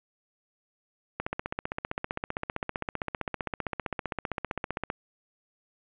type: click train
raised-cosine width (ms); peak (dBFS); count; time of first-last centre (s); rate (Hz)
0.5; -15; 58; 1.2-4.901; 15.4
effects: resampled to 8000 Hz + 9-bit